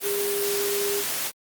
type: tone in noise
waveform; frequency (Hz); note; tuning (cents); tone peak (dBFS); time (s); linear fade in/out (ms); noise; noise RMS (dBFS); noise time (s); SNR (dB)
sine; 404.4; G#4; -46; -25; 0.02-1.04; 50; white; -28; 0-1.32; 0
effects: high-pass 150 Hz 12 dB/octave + Opus 32 kbps